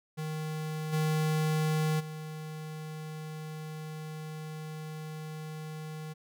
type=tone with level steps; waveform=square; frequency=155.56 Hz; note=D#3; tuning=in tune; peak=-34 / -27 / -39 dBFS; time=0.17-6.14 s; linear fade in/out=20 ms; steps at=0.92 / 1.99 s; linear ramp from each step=20 ms; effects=none